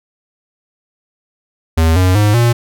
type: tone with pitch steps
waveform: square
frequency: 81.1 / 92.09 / 104.57 / 118.74 Hz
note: E2 / F#2 / G#2 / A#2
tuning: -28 / -8 / +12 / +32 cents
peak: -9 dBFS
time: 1.77-2.53 s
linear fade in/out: 10 ms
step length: 190 ms
effects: none